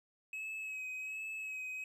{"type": "tone with vibrato", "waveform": "triangle", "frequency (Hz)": 2561, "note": "D#7", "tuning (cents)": 49, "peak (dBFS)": -38, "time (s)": [0.33, 1.84], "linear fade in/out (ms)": 2, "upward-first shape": "sine", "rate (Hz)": 1.3, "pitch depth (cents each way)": 29, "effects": []}